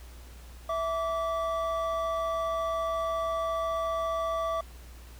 triangle tone pair together, 657 / 1157.5 Hz, E5 / D6, -6 / -25 cents, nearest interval minor seventh, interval 981 cents, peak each -28 / -29 dBFS, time 0.69-4.61 s, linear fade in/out 5 ms, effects added 60 Hz sine -45 dBFS peak until 5.19 s + pink hiss -54 dBFS RMS until 5.19 s

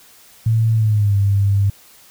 sine tone with pitch glide, 112.5 to 99.65 Hz, A2 to G2, +39 to +29 cents, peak -12 dBFS, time 0.46-1.7 s, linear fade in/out 5 ms, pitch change -210 cents, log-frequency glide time 0.73-1.16 s, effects white hiss -47 dBFS RMS until 2.1 s

